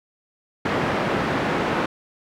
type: band-pass noise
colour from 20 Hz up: pink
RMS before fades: -23 dBFS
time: 0.65-1.86 s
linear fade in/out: 5 ms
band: 160 to 1900 Hz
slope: 12 dB/octave
effects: none